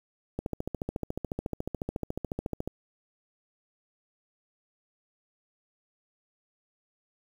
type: click train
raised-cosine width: 2 ms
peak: -18 dBFS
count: 33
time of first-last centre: 0.39-2.676 s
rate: 14 Hz
effects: 8-bit